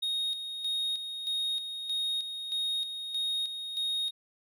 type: tone with tremolo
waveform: triangle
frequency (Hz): 3729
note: A#7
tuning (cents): 0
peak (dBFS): -27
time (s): 0.02-4.11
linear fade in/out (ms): 10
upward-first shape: square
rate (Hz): 1.6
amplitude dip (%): 55
effects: none